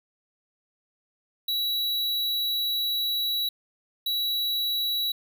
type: tone pair in turn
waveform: square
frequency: 3912 / 3912 Hz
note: B7 / B7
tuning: -17 / -17 cents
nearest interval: unison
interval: 0 cents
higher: neither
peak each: -25 dBFS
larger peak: neither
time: 1.48-3.49 / 4.06-5.12 s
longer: first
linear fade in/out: 5 ms
effects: none